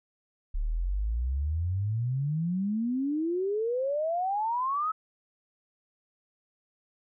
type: exponential sweep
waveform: sine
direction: up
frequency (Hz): 34.65 to 1304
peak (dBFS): -26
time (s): 0.54-4.92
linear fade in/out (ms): 10
effects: none